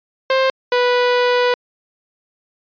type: tone pair in turn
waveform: sawtooth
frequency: 528 / 492 Hz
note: C5 / B4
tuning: +16 / -7 cents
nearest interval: minor second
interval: 123 cents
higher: first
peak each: -9 dBFS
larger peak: neither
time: 0.3-0.5 / 0.72-1.54 s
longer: second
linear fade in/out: 2 ms
effects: resampled to 11025 Hz